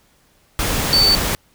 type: tone in noise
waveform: sine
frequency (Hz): 4538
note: C#8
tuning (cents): +40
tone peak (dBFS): -11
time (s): 0.93-1.15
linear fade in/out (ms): 0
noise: pink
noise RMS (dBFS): -20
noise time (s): 0.59-1.35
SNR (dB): +6
effects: pink hiss -57 dBFS RMS until 1.54 s